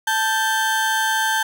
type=tone pair together; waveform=35% pulse; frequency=880 / 1568 Hz; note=A5 / G6; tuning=0 / 0 cents; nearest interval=minor seventh; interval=1000 cents; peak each=-19 / -19 dBFS; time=0.07-1.43 s; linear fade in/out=5 ms; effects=none